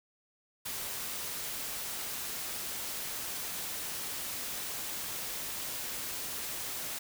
white noise, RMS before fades -38 dBFS, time 0.65-6.99 s, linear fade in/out 10 ms, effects none

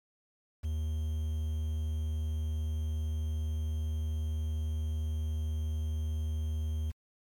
triangle tone with quantisation, 77.78 Hz, D#2, in tune, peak -28 dBFS, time 0.63-6.92 s, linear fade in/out 20 ms, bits 9, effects MP3 96 kbps

